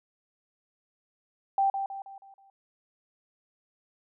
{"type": "tone with echo", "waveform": "sine", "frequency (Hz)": 784, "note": "G5", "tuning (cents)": 0, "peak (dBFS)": -21, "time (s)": [1.58, 1.7], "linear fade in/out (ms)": 2, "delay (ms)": 160, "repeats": 5, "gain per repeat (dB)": -7, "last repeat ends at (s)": 2.5, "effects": []}